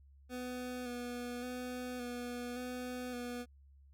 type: tone with vibrato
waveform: 25% pulse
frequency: 246.7 Hz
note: B3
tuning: 2 cents flat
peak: -36 dBFS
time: 0.29-3.46 s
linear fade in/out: 50 ms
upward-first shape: square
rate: 0.88 Hz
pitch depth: 21 cents each way
effects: added 69 Hz sine -58 dBFS peak until 3.93 s